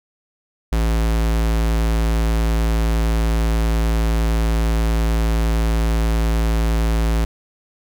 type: tone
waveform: square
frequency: 55.6 Hz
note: A1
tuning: 19 cents sharp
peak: -16 dBFS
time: 0.72-7.25 s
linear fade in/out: 5 ms
effects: none